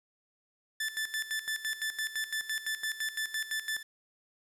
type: tone with tremolo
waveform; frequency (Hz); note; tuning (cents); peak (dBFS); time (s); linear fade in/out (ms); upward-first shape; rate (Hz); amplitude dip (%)
sawtooth; 1756; A6; -4; -27; 0.8-3.83; 5; square; 5.9; 75
effects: resampled to 32000 Hz + 10-bit